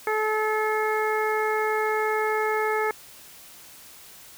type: harmonic tone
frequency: 431.6 Hz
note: A4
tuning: 33 cents flat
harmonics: 1 / 2 / 3 / 4 / 5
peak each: -25 / -28 / -30 / -31 / -32 dBFS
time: 0.07-2.91 s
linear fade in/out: 2 ms
effects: white hiss -47 dBFS RMS until 4.37 s